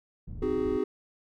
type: low-pass noise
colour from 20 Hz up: pink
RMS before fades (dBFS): -40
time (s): 0.27-0.78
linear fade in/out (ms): 5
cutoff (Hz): 140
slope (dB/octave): 12
type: chord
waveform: triangle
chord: Ab dominant seventh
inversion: first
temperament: just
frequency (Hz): 259.6 / 311.5 / 373.8 / 415.3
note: C4 / Eb4 / Gb4 / Ab4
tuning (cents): -13 / +2 / +18 / 0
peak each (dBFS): -31 / -32 / -28 / -28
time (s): 0.42-0.84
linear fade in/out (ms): 5
effects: none